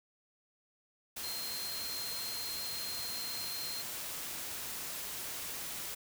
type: tone in noise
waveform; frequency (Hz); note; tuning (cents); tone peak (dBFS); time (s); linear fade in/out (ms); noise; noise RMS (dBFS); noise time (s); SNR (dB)
sine; 4185; C8; 0; -40; 1.23-3.82; 10; white; -41; 1.16-5.95; -2
effects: none